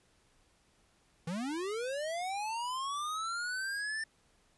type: linear sweep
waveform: square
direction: up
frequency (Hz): 155.56 to 1795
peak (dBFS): -35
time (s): 1.27-4.04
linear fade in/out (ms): 5
effects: pink hiss -69 dBFS RMS until 4.57 s + resampled to 24000 Hz